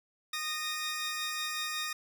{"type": "tone pair together", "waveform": "15% pulse", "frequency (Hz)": [1232.2, 1851], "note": ["D#6", "A#6"], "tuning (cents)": [-17, -13], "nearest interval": "perfect fifth", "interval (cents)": 704, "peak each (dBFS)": [-30, -30], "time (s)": [0.33, 1.93], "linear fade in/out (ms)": 5, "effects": []}